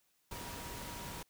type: tone in noise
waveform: sine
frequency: 955 Hz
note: A#5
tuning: 42 cents sharp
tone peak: -51 dBFS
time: 0.31-1.23 s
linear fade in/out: 5 ms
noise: pink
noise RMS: -45 dBFS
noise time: 0.31-1.23 s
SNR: -9 dB
effects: white hiss -75 dBFS RMS until 1.29 s